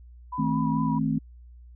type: tone with vibrato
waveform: sine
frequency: 984 Hz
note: B5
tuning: 7 cents flat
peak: -30 dBFS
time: 0.32-0.99 s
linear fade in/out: 10 ms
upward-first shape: sine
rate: 4.5 Hz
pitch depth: 33 cents each way
type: chord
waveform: sine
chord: A diminished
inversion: second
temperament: just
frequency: 158.4 / 220 / 264 Hz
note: Eb3 / A3 / C4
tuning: +31 / 0 / +16 cents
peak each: -27 dBFS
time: 0.38-1.19 s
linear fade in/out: 10 ms
effects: added 60 Hz sine -45 dBFS peak until 1.75 s